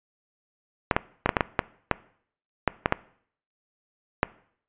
clicks, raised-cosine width 0.5 ms, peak -4 dBFS, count 12, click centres 0.912 / 0.965 / 1.26 / 1.292 / 1.368 / 1.408 / 1.592 / 1.913 / 2.677 / 2.859 / 2.924 / 4.231 s, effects noise-tail reverb RT60 0.6 s tail -20 dB re dry + resampled to 8000 Hz

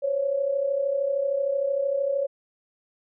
sine tone pair together, 526.9 / 560 Hz, C5 / C#5, +12 / +18 cents, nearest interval minor second, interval 106 cents, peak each -29 / -23 dBFS, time 0.02-2.27 s, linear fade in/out 20 ms, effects none

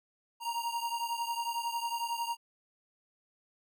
square beating tone pair, 932.3 / 943.3 Hz, A#5 / A#5, 0 / +20 cents, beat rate 11 Hz, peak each -35 / -38 dBFS, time 0.4-2.37 s, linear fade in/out 50 ms, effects none

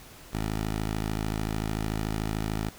10% pulse tone, 53.5 Hz, A1, 48 cents flat, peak -20 dBFS, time 0.33-2.69 s, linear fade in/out 5 ms, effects pink hiss -49 dBFS RMS until 2.78 s

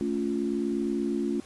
sine chord, A augmented, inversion none, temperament equal with one note detuned, 220 / 280.7 / 349.2 Hz, A3 / C#4 / E#4, 0 / +22 / 0 cents, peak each -30 dBFS, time 0.01-1.4 s, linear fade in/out 0 ms, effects pink hiss -51 dBFS RMS until 1.45 s + resampled to 24000 Hz

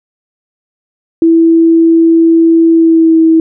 sine tone with pitch glide, 329.6 to 323.8 Hz, E4 to E4, 0 to -31 cents, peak -3 dBFS, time 1.22-3.4 s, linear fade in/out 2 ms, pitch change -31 cents, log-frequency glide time 2.71-3.18 s, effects none

